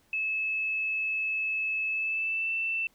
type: tone with pitch glide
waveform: sine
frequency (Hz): 2600 to 2668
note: E7 to E7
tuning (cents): -24 to +20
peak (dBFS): -27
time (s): 0.13-2.87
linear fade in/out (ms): 2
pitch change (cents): +44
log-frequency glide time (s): 1.88-2.52
effects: pink hiss -66 dBFS RMS until 2.94 s